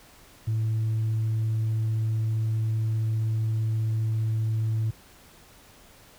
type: tone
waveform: sine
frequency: 110.6 Hz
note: A2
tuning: 9 cents sharp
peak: -21 dBFS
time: 0.47-4.91 s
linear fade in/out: 10 ms
effects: tanh soft clip ceiling -21 dBFS + pink hiss -53 dBFS RMS until 6.18 s